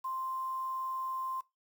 sine tone with quantisation, 1046.5 Hz, C6, in tune, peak -34 dBFS, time 0.04-1.41 s, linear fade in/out 10 ms, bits 9, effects noise-tail reverb RT60 0.2 s tail -19 dB re dry

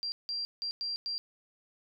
sine tone bursts at uneven times, 4740 Hz, D8, 15 cents sharp, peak -32 dBFS, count 5, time 0.03-0.12 / 0.29-0.45 / 0.62-0.71 / 0.81-0.96 / 1.06-1.18 s, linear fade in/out 0 ms, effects none

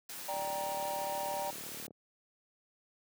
white noise, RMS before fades -44 dBFS, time 0.09-1.87 s, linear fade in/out 5 ms
triangle chord, G minor, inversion second, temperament just, 588 / 784 / 940.8 Hz, D5 / G5 / Bb5, +2 / 0 / +16 cents, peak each -37 dBFS, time 0.28-1.51 s, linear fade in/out 10 ms
click train, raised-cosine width 2 ms, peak -36 dBFS, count 59, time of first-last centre 0.34-1.908 s, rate 37 Hz
effects high-pass 150 Hz 12 dB/octave

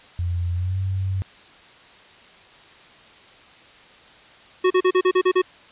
sine tone with pitch glide, 87.31 to 95.21 Hz, F2 to G2, 0 to -50 cents, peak -21 dBFS, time 0.19-1.22 s, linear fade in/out 0 ms, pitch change +150 cents, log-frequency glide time 0.53-0.78 s
square tone bursts, 368.7 Hz, F#4, 6 cents flat, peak -15 dBFS, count 8, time 4.64-5.419 s, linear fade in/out 10 ms, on 65 ms, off 37 ms
effects white hiss -48 dBFS RMS until 5.71 s + resampled to 8000 Hz

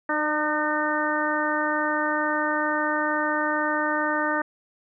harmonic tone with a mistuned harmonic, 303.7 Hz, D#4, 42 cents flat, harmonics 1 / 2 / 3 / 4 / 5 / 6, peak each -29 / -29 / -29 / -29 / -29 / -29 dBFS, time 0.09-4.42 s, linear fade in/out 5 ms, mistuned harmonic 2, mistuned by -18 cents, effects none

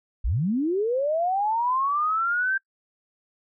sine linear sweep, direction up, 38.17 to 1584 Hz, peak -21 dBFS, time 0.24-2.58 s, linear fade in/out 10 ms, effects noise-tail reverb RT60 0.1 s tail -23 dB re dry

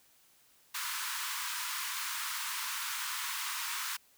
pink high-pass noise, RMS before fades -37 dBFS, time 0.74-3.97 s, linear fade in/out 10 ms, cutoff 930 Hz, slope 96 dB/octave, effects white hiss -65 dBFS RMS until 4.17 s

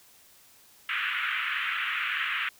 pink band-pass noise, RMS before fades -30 dBFS, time 0.89-2.49 s, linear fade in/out 2 ms, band 1300 to 3000 Hz, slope 48 dB/octave, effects white hiss -57 dBFS RMS until 2.59 s

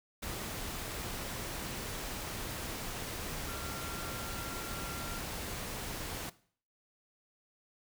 sine tone in noise, 1376 Hz, F6, 26 cents flat, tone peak -45 dBFS, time 3.48-5.19 s, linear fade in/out 10 ms, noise pink, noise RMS -40 dBFS, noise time 0.22-6.3 s, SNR -8 dB, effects noise-tail reverb RT60 0.5 s tail -18 dB re dry

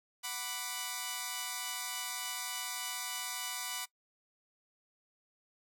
5% pulse chord, B minor, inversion second, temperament equal, 740 / 987.8 / 1174.7 Hz, F#5 / B5 / D6, 0 / 0 / 0 cents, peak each -31 / -28 / -30 dBFS, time 0.23-3.86 s, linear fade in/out 20 ms, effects noise-tail reverb RT60 0.1 s tail -21 dB re dry

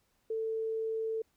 sine tone, 444.8 Hz, A4, 19 cents sharp, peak -31 dBFS, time 0.3-1.22 s, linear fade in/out 5 ms, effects pink hiss -74 dBFS RMS until 1.36 s

